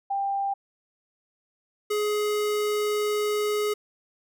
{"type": "tone pair in turn", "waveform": ["sine", "square"], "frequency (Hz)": [792, 419.5], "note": ["G5", "G#4"], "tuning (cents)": [18, 17], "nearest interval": "major seventh", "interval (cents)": 1101, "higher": "first", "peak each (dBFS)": -24, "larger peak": "neither", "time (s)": [[0.1, 0.54], [1.9, 3.74]], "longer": "second", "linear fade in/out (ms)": 10, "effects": []}